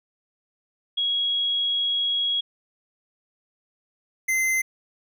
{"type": "tone pair in turn", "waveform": ["sine", "square"], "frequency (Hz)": [3315, 2069], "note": ["G#7", "C7"], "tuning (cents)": [-4, -20], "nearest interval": "minor sixth", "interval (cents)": 816, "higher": "first", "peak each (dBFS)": -21, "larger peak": "neither", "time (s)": [[0.97, 2.41], [4.28, 4.62]], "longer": "first", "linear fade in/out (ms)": 10, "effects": []}